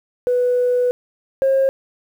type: tone pair in turn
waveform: sine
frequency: 493.9 / 537.2 Hz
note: B4 / C5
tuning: 0 / +46 cents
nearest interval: minor second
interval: 146 cents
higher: second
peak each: -13 / -11 dBFS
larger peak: second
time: 0.27-0.91 / 1.42-1.69 s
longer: first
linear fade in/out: 0 ms
effects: tanh soft clip ceiling -10 dBFS + 8-bit